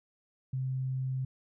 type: tone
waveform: sine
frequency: 130.81 Hz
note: C3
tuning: in tune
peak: -30 dBFS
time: 0.53-1.25 s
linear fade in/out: 5 ms
effects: none